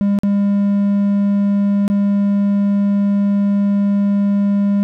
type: tone with dropouts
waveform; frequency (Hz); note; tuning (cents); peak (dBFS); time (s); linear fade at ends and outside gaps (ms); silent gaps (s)
triangle; 201.3; G3; +46; -10; 0.01-4.83; 0; 0.188-0.234 / 1.879-1.9
effects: none